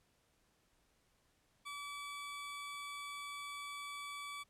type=tone; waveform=20% pulse; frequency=1149 Hz; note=D6; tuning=38 cents flat; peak=-39 dBFS; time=1.65-4.44 s; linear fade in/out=20 ms; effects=pink hiss -75 dBFS RMS until 4.49 s + low-pass 12000 Hz 12 dB/octave